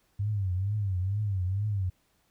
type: tone with vibrato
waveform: sine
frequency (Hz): 98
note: G2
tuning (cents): 0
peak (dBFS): -26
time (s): 0.19-1.9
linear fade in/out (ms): 10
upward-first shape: triangle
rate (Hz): 2.2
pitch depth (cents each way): 170
effects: pink hiss -70 dBFS RMS until 2.3 s